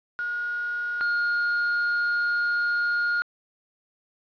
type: tone pair in turn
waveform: sine / triangle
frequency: 1437 / 1423.8 Hz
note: F6 / F6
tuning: +49 / +33 cents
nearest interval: unison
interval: 16 cents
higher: first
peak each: -26 / -20 dBFS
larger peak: second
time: 0.19-1.01 / 1.01-3.22 s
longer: second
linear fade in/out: 0 ms
effects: resampled to 11025 Hz + 8-bit